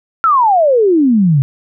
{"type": "exponential sweep", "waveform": "sine", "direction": "down", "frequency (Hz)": [1379, 130.81], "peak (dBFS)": -7, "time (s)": [0.24, 1.42], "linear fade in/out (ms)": 0, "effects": []}